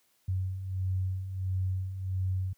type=beating tone pair; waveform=sine; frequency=92.5 / 94 Hz; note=F#2 / F#2; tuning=0 / +28 cents; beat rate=1.5 Hz; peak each=-36 / -29 dBFS; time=0.28-2.53 s; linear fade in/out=5 ms; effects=white hiss -70 dBFS RMS until 2.57 s + high-pass 60 Hz 12 dB/octave